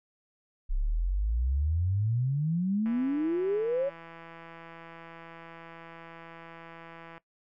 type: exponential sweep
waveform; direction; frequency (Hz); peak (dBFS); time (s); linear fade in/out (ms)
sine; up; 31.75 to 567; -25; 0.69-3.9; 20
type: click train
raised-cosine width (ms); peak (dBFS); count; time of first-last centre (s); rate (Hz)
0.5; -32; 718; 2.86-7.179; 166
effects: noise-tail reverb RT60 0.1 s tail -19 dB re dry